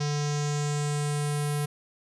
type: tone with low-pass filter sweep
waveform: square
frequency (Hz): 146.83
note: D3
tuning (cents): 0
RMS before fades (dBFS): -28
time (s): 0-1.66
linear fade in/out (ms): 10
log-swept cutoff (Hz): 5600 to 11000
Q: 3.9
effects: none